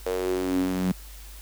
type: tone with high-pass filter sweep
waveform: sawtooth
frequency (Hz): 92.5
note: F#2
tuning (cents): 0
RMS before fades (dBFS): -26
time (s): 0.06-0.92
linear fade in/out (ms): 5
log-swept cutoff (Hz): 480 to 190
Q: 6.7
effects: added 50 Hz sine -41 dBFS peak until 1.41 s + white hiss -48 dBFS RMS until 1.41 s